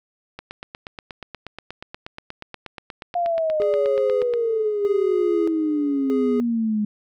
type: click train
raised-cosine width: 0.3 ms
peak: -18 dBFS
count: 34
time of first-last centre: 0.39-4.337 s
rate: 8.36 Hz
type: exponential sweep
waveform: sine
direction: down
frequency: 708 to 207.7 Hz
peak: -19 dBFS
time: 3.15-6.85 s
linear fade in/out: 5 ms
type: tone with tremolo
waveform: triangle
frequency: 415.3 Hz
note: G#4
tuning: in tune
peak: -19 dBFS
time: 3.6-6.4 s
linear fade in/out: 0 ms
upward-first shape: square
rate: 0.8 Hz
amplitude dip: 75%
effects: none